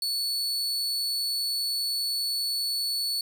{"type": "tone", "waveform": "40% pulse", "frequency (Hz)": 4435, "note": "C#8", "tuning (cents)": 0, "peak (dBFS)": -25, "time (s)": [0.02, 3.21], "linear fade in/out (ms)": 2, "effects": []}